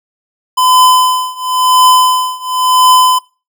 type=tone with tremolo; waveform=square; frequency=1015 Hz; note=B5; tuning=47 cents sharp; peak=-4 dBFS; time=0.57-3.19 s; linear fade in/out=10 ms; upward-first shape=triangle; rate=0.96 Hz; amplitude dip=95%; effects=noise-tail reverb RT60 0.3 s tail -21 dB re dry